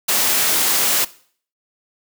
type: noise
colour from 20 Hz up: white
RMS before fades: -17 dBFS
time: 0.08-1.05 s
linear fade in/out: 10 ms
effects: noise-tail reverb RT60 0.5 s tail -19 dB re dry + high-pass 200 Hz 12 dB/octave